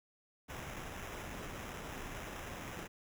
pink noise with sample-and-hold, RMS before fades -45 dBFS, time 0.48-2.88 s, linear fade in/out 20 ms, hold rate 4410 Hz, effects none

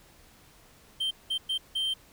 triangle tone bursts at uneven times, 3136 Hz, G7, in tune, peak -25 dBFS, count 4, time 1-1.11 / 1.3-1.38 / 1.49-1.58 / 1.75-1.94 s, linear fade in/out 10 ms, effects pink hiss -57 dBFS RMS until 2.12 s

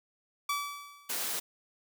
sawtooth tone with exponential decay, 1151 Hz, D6, 35 cents flat, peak -24 dBFS, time 0.49-1.28 s, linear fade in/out 5 ms, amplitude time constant 170 ms
white high-pass noise, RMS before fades -34 dBFS, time 1.09-1.4 s, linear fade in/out 10 ms, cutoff 230 Hz, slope 12 dB/octave
effects none

